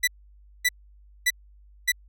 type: tone bursts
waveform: sawtooth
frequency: 1975.5 Hz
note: B6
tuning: in tune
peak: -15 dBFS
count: 4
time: 0.03-1.92 s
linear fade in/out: 10 ms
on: 45 ms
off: 570 ms
effects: added 50 Hz sine -50 dBFS peak until 2.08 s